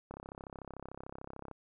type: click train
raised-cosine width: 1 ms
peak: -30 dBFS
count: 48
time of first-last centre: 0.11-1.513 s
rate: 33.5 Hz
effects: none